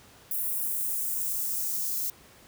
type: noise with high-pass filter sweep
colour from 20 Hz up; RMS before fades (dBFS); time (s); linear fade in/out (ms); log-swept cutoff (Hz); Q
violet; -30; 0.31-2.1; 2; 11000 to 4900; 1.3
effects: pink hiss -54 dBFS RMS until 2.47 s + high-pass 60 Hz 12 dB/octave